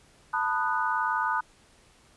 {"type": "chord", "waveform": "sine", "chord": "B dominant seventh", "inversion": "third", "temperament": "just", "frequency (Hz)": [889, 987.8, 1234.7, 1481.6], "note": ["A5", "B5", "D#6", "F#6"], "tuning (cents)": [18, 0, -14, 2], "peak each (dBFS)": -30, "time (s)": [0.33, 1.41], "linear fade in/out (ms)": 10, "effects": ["pink hiss -59 dBFS RMS until 2.16 s", "resampled to 24000 Hz"]}